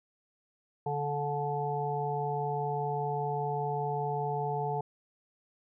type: harmonic tone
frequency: 145 Hz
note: D3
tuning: 22 cents flat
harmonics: 1 / 3 / 5 / 6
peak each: -35 / -35 / -35 / -35 dBFS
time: 0.86-4.81 s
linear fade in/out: 5 ms
effects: none